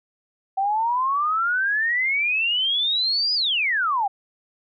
sine exponential two-way sweep, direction up then down, 761 to 5010 to 761 Hz, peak -19 dBFS, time 0.57-4.08 s, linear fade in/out 10 ms, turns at 3.34 s, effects none

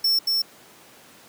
square tone with echo, 5400 Hz, E8, 41 cents sharp, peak -18 dBFS, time 0.04-0.19 s, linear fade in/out 5 ms, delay 230 ms, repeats 1, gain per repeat -2 dB, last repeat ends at 0.42 s, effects pink hiss -49 dBFS RMS until 1.28 s + high-pass 200 Hz 12 dB/octave

